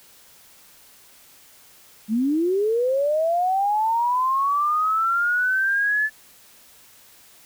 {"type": "linear sweep", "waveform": "sine", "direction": "up", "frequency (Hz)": [205.7, 1742], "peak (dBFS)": -18, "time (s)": [2.08, 6.1], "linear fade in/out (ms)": 50, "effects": ["white hiss -51 dBFS RMS until 7.45 s"]}